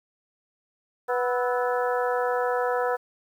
harmonic tone with a mistuned harmonic, 246.9 Hz, B3, in tune, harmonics 2 / 3 / 4 / 5 / 6 / 7, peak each -25 / -29 / -31 / -33 / -35 / -36 dBFS, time 1.08-2.97 s, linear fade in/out 20 ms, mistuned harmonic 5, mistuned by +100 cents, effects 9-bit

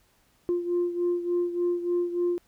sine beating tone pair, 349.8 / 353.2 Hz, F4 / F4, +3 / +20 cents, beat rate 3.4 Hz, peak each -24 / -29 dBFS, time 0.49-2.38 s, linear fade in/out 0 ms, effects tanh soft clip ceiling -19 dBFS + pink hiss -65 dBFS RMS until 2.47 s

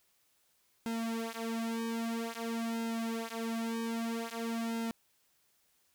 sawtooth tone with flanger, 228.6 Hz, A#3, 34 cents flat, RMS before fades -36 dBFS, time 0.86-4.91 s, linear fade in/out 0 ms, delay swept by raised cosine 1.7 to 7.3 ms, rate 0.51 Hz, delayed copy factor -1, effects white hiss -72 dBFS RMS until 5.94 s

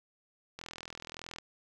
click train, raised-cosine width 0.2 ms, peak -25 dBFS, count 34, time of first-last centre 0.59-1.385 s, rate 41.5 Hz, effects none

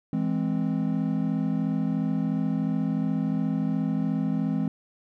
triangle chord, E augmented, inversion none, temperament equal, 164.81 / 207.7 / 261.6 Hz, E3 / G#3 / B#3, 0 / 0 / 0 cents, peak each -26 dBFS, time 0.13-4.68 s, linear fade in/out 2 ms, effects none

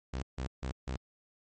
sawtooth tone bursts, 64.9 Hz, C2, 13 cents flat, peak -30 dBFS, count 4, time 0.13-0.968 s, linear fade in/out 10 ms, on 97 ms, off 150 ms, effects MP3 32 kbps

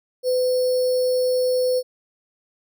sine tone with sample-and-hold, 505 Hz, B4, 39 cents sharp, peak -17 dBFS, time 0.23-1.83 s, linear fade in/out 50 ms, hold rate 4900 Hz, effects none

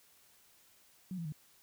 sine tone with pitch steps, 185 / 167.7 / 152.01 Hz, F#3 / E3 / D#3, 0 / +30 / -40 cents, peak -37 dBFS, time 1.11-1.323 s, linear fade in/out 2 ms, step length 71 ms, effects white hiss -65 dBFS RMS until 1.62 s

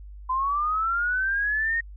sine linear sweep, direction up, 1015 to 1864.7 Hz, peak -22 dBFS, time 0.29-1.81 s, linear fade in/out 10 ms, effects added 50 Hz sine -39 dBFS peak until 1.96 s

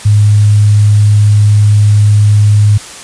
sine tone with sample-and-hold, 104.2 Hz, G#2, 6 cents sharp, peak -3 dBFS, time 0.05-2.78 s, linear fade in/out 10 ms, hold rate 8820 Hz, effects white hiss -28 dBFS RMS until 3.03 s + resampled to 22050 Hz

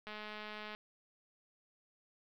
click train, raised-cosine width 0.3 ms, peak -30 dBFS, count 145, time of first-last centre 0.07-0.749 s, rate 212 Hz, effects low-pass 5000 Hz 12 dB/octave + 11-bit

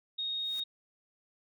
sine tone, 3729 Hz, A#7, in tune, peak -32 dBFS, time 0.18-0.64 s, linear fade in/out 10 ms
white noise with exponential growth, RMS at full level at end -48 dBFS, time 0.28-0.6 s, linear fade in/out 2 ms, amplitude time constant 69 ms
effects none

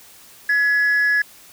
sine tone pair together, 1688.8 / 1975.5 Hz, G#6 / B6, +29 / 0 cents, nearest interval minor third, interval 271 cents, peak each -13 / -24 dBFS, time 0.49-1.22 s, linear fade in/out 5 ms, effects tanh soft clip ceiling -12 dBFS + white hiss -46 dBFS RMS until 1.52 s

